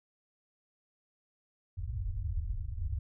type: low-pass noise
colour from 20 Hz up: white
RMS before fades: -35 dBFS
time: 1.77-2.99 s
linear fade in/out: 5 ms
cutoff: 100 Hz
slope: 48 dB/octave
effects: none